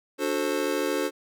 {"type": "chord", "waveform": "square", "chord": "D dominant seventh", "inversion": "none", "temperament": "just", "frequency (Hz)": [293.7, 367.1, 440.5, 528.6], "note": ["D4", "F#4", "A4", "C5"], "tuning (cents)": [0, -14, 2, 18], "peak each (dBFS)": -31, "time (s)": [0.18, 1.11], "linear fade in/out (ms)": 50, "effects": []}